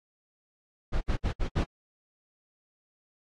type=noise bursts; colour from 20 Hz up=brown; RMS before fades=-26 dBFS; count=5; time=0.92-1.645 s; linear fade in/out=20 ms; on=93 ms; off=65 ms; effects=low-pass 5000 Hz 12 dB/octave + AAC 32 kbps